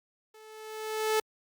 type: tone with level ramp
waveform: sawtooth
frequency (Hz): 434.9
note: A4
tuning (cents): -20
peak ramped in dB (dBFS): -48 to -19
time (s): 0.34-1.2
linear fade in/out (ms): 5
effects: Opus 48 kbps